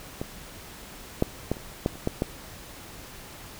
clicks, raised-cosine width 2 ms, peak -17 / -7 / -11 / -28 / -9 / -29 / -11 / -10 dBFS, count 8, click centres 0.215 / 1.224 / 1.516 / 1.569 / 1.861 / 1.956 / 2.074 / 2.221 s, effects pink hiss -44 dBFS RMS until 3.59 s

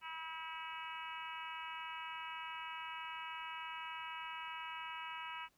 harmonic tone with a mistuned harmonic, 323.3 Hz, E4, 34 cents flat, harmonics 3 / 4 / 5 / 6 / 7 / 8 / 9, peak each -47 / -50 / -53 / -56 / -52 / -52 / -52 dBFS, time 0.01-5.49 s, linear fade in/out 50 ms, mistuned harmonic 5, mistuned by -15 cents, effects pink hiss -75 dBFS RMS until 5.57 s

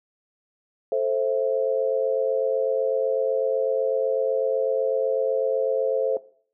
sine chord, A minor, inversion none, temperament just, 440 / 528 / 660 Hz, A4 / C5 / E5, 0 / +16 / +2 cents, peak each -25 / -23 / -28 dBFS, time 0.92-6.17 s, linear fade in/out 2 ms, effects noise-tail reverb RT60 0.5 s tail -18 dB re dry

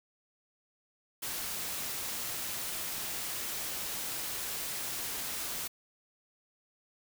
white noise, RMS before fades -37 dBFS, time 1.22-5.68 s, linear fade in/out 10 ms, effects none

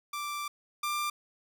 sawtooth tone pair in turn, 1174.7 / 1188.3 Hz, D6 / D6, 0 / +20 cents, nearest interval unison, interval 20 cents, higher second, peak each -30 / -26 dBFS, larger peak second, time 0.13-0.48 / 0.83-1.1 s, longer first, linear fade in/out 5 ms, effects none

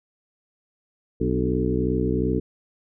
harmonic tone with a mistuned harmonic, 62.7 Hz, B1, 27 cents sharp, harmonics 1 / 2 / 3 / 4 / 5 / 6 / 7, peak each -28 / -28 / -28 / -28 / -28 / -28 / -28 dBFS, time 1.2-2.4 s, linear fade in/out 10 ms, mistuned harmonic 5, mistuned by -49 cents, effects none

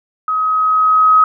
sine tone with level ramp, 1268 Hz, D#6, 32 cents sharp, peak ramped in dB -14 to -5 dBFS, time 0.28-1.24 s, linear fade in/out 2 ms, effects none

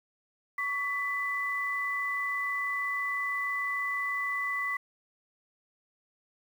sine tone pair together, 1127 / 1993.1 Hz, C#6 / B6, +28 / +15 cents, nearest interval minor seventh, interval 987 cents, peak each -34 / -30 dBFS, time 0.58-4.77 s, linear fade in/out 5 ms, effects 9-bit

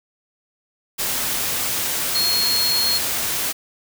sine tone in noise, 4275 Hz, C8, 36 cents sharp, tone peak -18 dBFS, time 2.14-2.99 s, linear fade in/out 20 ms, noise white, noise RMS -23 dBFS, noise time 0.98-3.53 s, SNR +2 dB, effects none

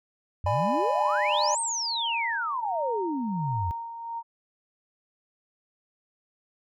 sine exponential two-way sweep, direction up then down, 82.41 to 8690 to 82.41 Hz, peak -27 dBFS, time 0.44-3.71 s, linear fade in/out 0 ms, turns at 1.6 s
triangle chord, G# diminished, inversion second, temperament just, 598 / 830.6 / 996.7 Hz, D5 / G#5 / B5, +31 / 0 / +16 cents, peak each -26 dBFS, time 0.46-1.55 s, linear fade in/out 5 ms
sine tone with tremolo, 926 Hz, A#5, 12 cents flat, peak -28 dBFS, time 1.27-4.23 s, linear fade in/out 50 ms, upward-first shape sine, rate 1.4 Hz, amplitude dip 60%
effects none

